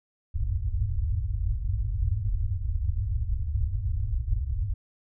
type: low-pass noise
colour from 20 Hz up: white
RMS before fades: -27 dBFS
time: 0.34-4.74 s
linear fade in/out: 10 ms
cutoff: 110 Hz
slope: 96 dB/octave
effects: none